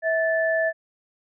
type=tone pair together; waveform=sine; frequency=649 / 1749.2 Hz; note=E5 / A6; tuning=-27 / -11 cents; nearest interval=octave + perfect fourth; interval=1716 cents; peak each=-21 / -24 dBFS; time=0.02-0.73 s; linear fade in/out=50 ms; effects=none